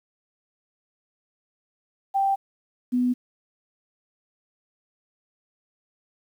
sine tone pair in turn, 784 / 248.1 Hz, G5 / B3, 0 / +8 cents, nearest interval octave + minor sixth, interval 1992 cents, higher first, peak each -19 dBFS, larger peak neither, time 2.14-2.36 / 2.92-3.14 s, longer neither, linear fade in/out 20 ms, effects 9-bit

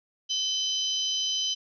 harmonic tone with a mistuned harmonic, 1000 Hz, B5, 21 cents sharp, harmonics 3 / 4 / 5 / 6, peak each -27 / -35 / -36 / -34 dBFS, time 0.29-1.55 s, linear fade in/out 20 ms, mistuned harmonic 3, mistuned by +38 cents, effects none

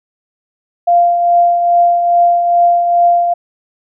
sine tone with tremolo, 695 Hz, F5, 9 cents flat, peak -5 dBFS, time 0.87-3.34 s, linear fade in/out 10 ms, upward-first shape triangle, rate 2.4 Hz, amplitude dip 50%, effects none

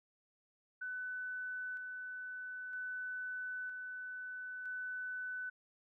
sine tone with tremolo, 1500 Hz, F#6, 23 cents sharp, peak -39 dBFS, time 0.81-5.5 s, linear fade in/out 10 ms, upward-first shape square, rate 0.52 Hz, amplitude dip 30%, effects none

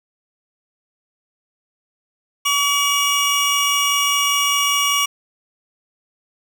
25% pulse tone pair together, 1137 / 2865 Hz, C#6 / F7, +44 / +44 cents, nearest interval octave + major third, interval 1600 cents, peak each -15 dBFS, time 2.45-5.06 s, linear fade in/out 10 ms, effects none

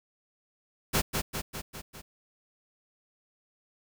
pink noise with echo, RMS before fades -25 dBFS, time 0.93-1.02 s, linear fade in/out 20 ms, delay 200 ms, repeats 5, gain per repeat -4 dB, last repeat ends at 2.02 s, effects none

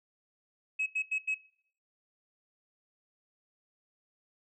sine tone bursts, 2563 Hz, E7, 49 cents flat, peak -27 dBFS, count 4, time 0.79-1.346 s, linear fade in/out 10 ms, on 73 ms, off 88 ms, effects noise-tail reverb RT60 0.6 s tail -21 dB re dry + tanh soft clip ceiling -25 dBFS

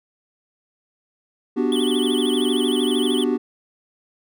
triangle chord, G major seventh, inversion first, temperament equal, 246.9 / 293.7 / 370 / 392 Hz, B3 / D4 / F#4 / G4, 0 / 0 / 0 / 0 cents, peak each -20 / -22 / -22 / -23 dBFS, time 1.56-3.38 s, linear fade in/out 20 ms
square tone with vibrato, 3219 Hz, G7, 45 cents sharp, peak -26 dBFS, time 1.72-3.24 s, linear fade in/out 2 ms, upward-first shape sine, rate 13 Hz, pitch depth 140 cents each way
effects none

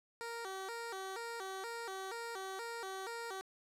15% pulse tone with vibrato, 421.9 Hz, G#4, 27 cents sharp, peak -35 dBFS, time 0.21-3.41 s, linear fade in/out 0 ms, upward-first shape square, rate 2.1 Hz, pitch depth 170 cents each way, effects low-pass 12000 Hz 12 dB/octave + 11-bit

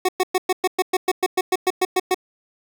25% pulse tone bursts, 370 Hz, F#4, in tune, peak -12 dBFS, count 15, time 0.05-2.145 s, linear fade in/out 5 ms, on 37 ms, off 110 ms, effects none

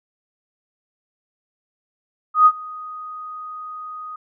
sine tone with ADSR envelope, 1246 Hz, D#6, 2 cents sharp, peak -6 dBFS, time 2.34-4.16 s, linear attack 120 ms, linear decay 56 ms, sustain -24 dB, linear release 5 ms, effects none

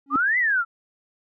triangle tone with exponential growth, 277.2 Hz, C#4, in tune, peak -17 dBFS, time 0.06-0.16 s, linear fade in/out 2 ms, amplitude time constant 21 ms
sine exponential two-way sweep, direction up then down, 1142 to 2054 to 1313 Hz, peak -18 dBFS, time 0.1-0.65 s, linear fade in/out 50 ms, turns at 0.38 s
effects none

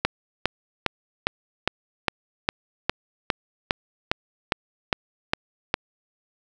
click train, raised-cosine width 0.3 ms, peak -3 dBFS, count 15, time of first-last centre 0.05-5.741 s, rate 2.46 Hz, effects none

